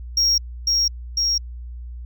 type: tone with echo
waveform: sine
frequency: 5588 Hz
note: F8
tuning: in tune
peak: -12 dBFS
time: 0.17-0.38 s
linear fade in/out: 5 ms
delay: 500 ms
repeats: 2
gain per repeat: -2 dB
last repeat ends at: 1.38 s
effects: tanh soft clip ceiling -14 dBFS + added 60 Hz sine -31 dBFS peak until 2.05 s